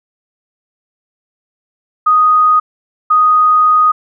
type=tone pair in turn; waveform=sine; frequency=1244.5 / 1244.5 Hz; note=D#6 / D#6; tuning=0 / 0 cents; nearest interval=unison; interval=0 cents; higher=neither; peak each=-6 dBFS; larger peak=neither; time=2.06-2.6 / 3.1-3.92 s; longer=second; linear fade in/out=10 ms; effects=none